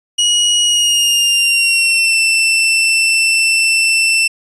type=tone with pitch glide; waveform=sawtooth; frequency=2901 to 2676 Hz; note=F#7 to E7; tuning=-35 to +25 cents; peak=-7 dBFS; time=0.18-4.28 s; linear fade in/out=10 ms; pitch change=-140 cents; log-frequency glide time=0.64-2.19 s; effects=resampled to 24000 Hz